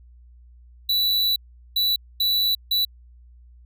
square tone bursts at uneven times, 3951 Hz, B7, in tune, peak -19 dBFS, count 4, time 0.89-1.36 / 1.76-1.96 / 2.2-2.55 / 2.71-2.85 s, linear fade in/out 5 ms, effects added 60 Hz sine -46 dBFS peak until 3.65 s

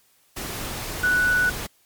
sine tone in noise, 1480 Hz, F#6, in tune, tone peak -17 dBFS, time 1.03-1.5 s, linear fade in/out 10 ms, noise pink, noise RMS -31 dBFS, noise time 0.36-1.67 s, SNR +11 dB, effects white hiss -61 dBFS RMS until 1.85 s + MP3 96 kbps

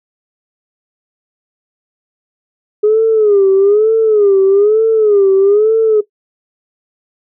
sine tone with vibrato, 415.3 Hz, G#4, in tune, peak -5 dBFS, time 2.83-6.01 s, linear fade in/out 10 ms, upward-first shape sine, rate 1.1 Hz, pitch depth 130 cents each way, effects noise-tail reverb RT60 0.1 s tail -17 dB re dry + tanh soft clip ceiling -2 dBFS

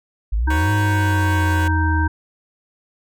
sine exponential two-way sweep, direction up then down, 49 to 103.83 to 78.5 Hz, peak -16 dBFS, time 0.32-2.08 s, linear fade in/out 10 ms, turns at 0.71 s
harmonic tone, 312.3 Hz, D#4, 7 cents sharp, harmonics 1 / 3 / 5, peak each -24 / -24 / -24 dBFS, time 0.47-2.08 s, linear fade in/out 10 ms
10% pulse chord, F# suspended fourth, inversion none, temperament equal, 370 / 493.9 / 554.4 Hz, F#4 / B4 / C#5, 0 / 0 / 0 cents, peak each -26 / -24 / -23 dBFS, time 0.5-1.68 s, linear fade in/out 5 ms
effects none

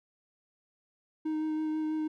triangle tone with vibrato, 311.1 Hz, D#4, in tune, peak -27 dBFS, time 1.25-2.08 s, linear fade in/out 10 ms, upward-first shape sine, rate 6.1 Hz, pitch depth 12 cents each way, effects none

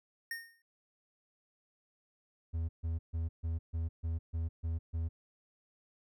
square tone with exponential decay, 1841 Hz, A#6, 22 cents flat, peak -35 dBFS, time 0.31-0.62 s, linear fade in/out 2 ms, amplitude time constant 66 ms
triangle tone bursts, 82 Hz, E2, 9 cents flat, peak -30 dBFS, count 9, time 2.53-5.09 s, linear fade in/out 20 ms, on 160 ms, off 140 ms
effects none

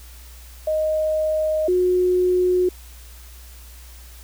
sine tone pair in turn, 622.3 / 363 Hz, D#5 / F#4, 0 / -33 cents, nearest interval major sixth, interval 933 cents, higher first, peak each -18 / -15 dBFS, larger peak second, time 0.67-1.68 / 1.68-2.69 s, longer neither, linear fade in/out 5 ms, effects added 60 Hz sine -40 dBFS peak until 4.23 s + white hiss -47 dBFS RMS until 4.23 s

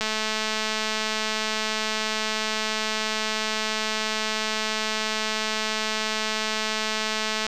click train, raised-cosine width 0.2 ms, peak -9 dBFS, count 1619, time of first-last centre 0.01-7.466 s, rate 217 Hz, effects none

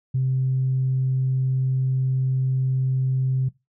sine tone, 130.81 Hz, C3, in tune, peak -18 dBFS, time 0.14-3.49 s, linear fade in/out 10 ms, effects noise-tail reverb RT60 0.2 s tail -19 dB re dry + tanh soft clip ceiling -14 dBFS

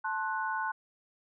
sine chord, F# diminished, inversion first, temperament equal with one note detuned, 880 / 1059.3 / 1480 Hz, A5 / C6 / F#6, 0 / +21 / 0 cents, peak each -34 / -36 / -34 dBFS, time 0.04-0.72 s, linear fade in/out 10 ms, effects none

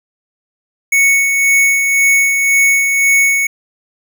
square tone with tremolo, 2217 Hz, C#7, in tune, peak -8 dBFS, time 0.92-3.47 s, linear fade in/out 5 ms, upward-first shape sine, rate 1.9 Hz, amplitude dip 40%, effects none

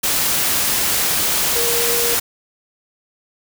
sine tone in noise, 471.5 Hz, A#4, 20 cents sharp, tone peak -22 dBFS, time 1.55-2.15 s, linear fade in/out 10 ms, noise white, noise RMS -18 dBFS, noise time 0.03-2.2 s, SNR -7 dB, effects none

